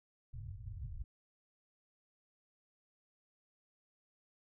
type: low-pass noise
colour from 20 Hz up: white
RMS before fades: -45 dBFS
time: 0.33-1.04 s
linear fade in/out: 2 ms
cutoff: 130 Hz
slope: 96 dB/octave
effects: none